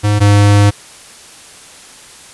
square tone pair in turn, 103.83 / 102.22 Hz, G#2 / G#2, 0 / -27 cents, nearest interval unison, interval 27 cents, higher first, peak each -10 / -6 dBFS, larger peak second, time 0.03-0.2 / 0.2-0.71 s, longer second, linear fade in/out 20 ms, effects white hiss -37 dBFS RMS until 2.33 s + resampled to 24000 Hz

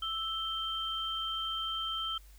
sine tone pair together, 1318 / 3135 Hz, E6 / G7, -1 / -1 cents, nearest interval octave + minor third, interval 1500 cents, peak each -37 / -34 dBFS, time 0.02-2.18 s, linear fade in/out 5 ms, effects added 50 Hz sine -52 dBFS peak until 2.38 s + white hiss -63 dBFS RMS until 2.38 s

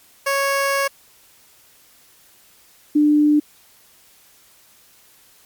15% pulse / sine tone pair in turn, 553 / 297.8 Hz, C#5 / D4, -4 / +24 cents, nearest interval major seventh, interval 1072 cents, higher first, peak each -11 dBFS, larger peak neither, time 0.26-0.88 / 2.95-3.4 s, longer first, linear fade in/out 10 ms, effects white hiss -52 dBFS RMS until 5.45 s + MP3 96 kbps

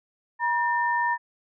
sine tone pair together, 955.6 / 1800 Hz, A#5 / A6, +43 / +39 cents, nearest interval major seventh, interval 1096 cents, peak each -23 / -26 dBFS, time 0.39-1.18 s, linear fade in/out 50 ms, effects none

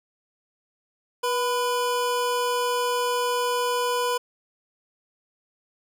square tone pair together, 486.6 / 1000 Hz, B4 / B5, -26 / +21 cents, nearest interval octave, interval 1247 cents, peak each -26 dBFS, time 1.23-4.18 s, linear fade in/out 10 ms, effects none

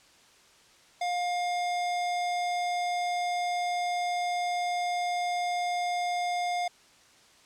square tone, 709 Hz, F5, 26 cents sharp, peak -28 dBFS, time 1.01-6.68 s, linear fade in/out 5 ms, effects white hiss -58 dBFS RMS until 7.45 s + low-pass 7000 Hz 12 dB/octave

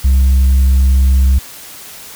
sine tone with tanh clipping, 66.1 Hz, C2, 18 cents sharp, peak -7 dBFS, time 0.04-1.39 s, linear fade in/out 10 ms, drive 2 dB, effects white hiss -33 dBFS RMS until 2.15 s

